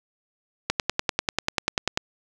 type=click train; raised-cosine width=0.2 ms; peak=-4 dBFS; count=14; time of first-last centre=0.7-1.975 s; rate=10.2 Hz; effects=none